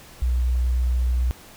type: tone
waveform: sine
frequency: 61.74 Hz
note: B1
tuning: in tune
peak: -18 dBFS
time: 0.22-1.31 s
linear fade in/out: 0 ms
effects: pink hiss -46 dBFS RMS until 1.56 s